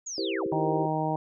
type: linear sweep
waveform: sine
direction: down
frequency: 6930 to 40.63 Hz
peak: -33 dBFS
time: 0.06-0.47 s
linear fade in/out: 10 ms
type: chord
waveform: sine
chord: C dominant seventh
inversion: first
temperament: equal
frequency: 329.6 / 392 / 466.2 / 523.3 Hz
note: E4 / G4 / Bb4 / C5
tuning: 0 / 0 / 0 / 0 cents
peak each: -32 / -31 / -36 / -37 dBFS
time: 0.18-0.86 s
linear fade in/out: 2 ms
type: harmonic tone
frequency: 156.3 Hz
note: D#3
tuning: 8 cents sharp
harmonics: 1 / 2 / 3 / 4 / 5 / 6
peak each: -31 / -32 / -36 / -33 / -31 / -33 dBFS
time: 0.52-1.16 s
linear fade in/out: 2 ms
effects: none